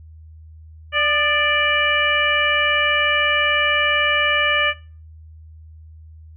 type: harmonic tone with a mistuned harmonic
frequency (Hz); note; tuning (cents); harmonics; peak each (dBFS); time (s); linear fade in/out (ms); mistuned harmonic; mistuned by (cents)
587.3; D5; 0; 1 / 2 / 3 / 4 / 5; -24 / -23 / -20 / -22 / -22; 0.92-4.74; 50; 2; +49
effects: noise-tail reverb RT60 0.4 s tail -20 dB re dry + added 79 Hz sine -39 dBFS peak until 6.36 s